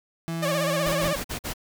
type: tone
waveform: 35% pulse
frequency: 165.5 Hz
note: E3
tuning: 7 cents sharp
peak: -26 dBFS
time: 0.28-1.13 s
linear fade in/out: 0 ms
type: tone with vibrato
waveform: sawtooth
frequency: 576 Hz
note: D5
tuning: 34 cents flat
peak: -20 dBFS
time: 0.42-1.16 s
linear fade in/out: 10 ms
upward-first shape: sine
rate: 16 Hz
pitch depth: 99 cents each way
type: noise bursts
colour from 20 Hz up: pink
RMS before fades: -31 dBFS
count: 5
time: 0.85-1.538 s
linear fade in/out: 20 ms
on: 100 ms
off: 47 ms
effects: none